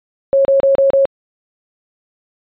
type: tone bursts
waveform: sine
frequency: 547 Hz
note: C#5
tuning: 23 cents flat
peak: -8 dBFS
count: 5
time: 0.33-1.054 s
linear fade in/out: 0 ms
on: 120 ms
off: 31 ms
effects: resampled to 8000 Hz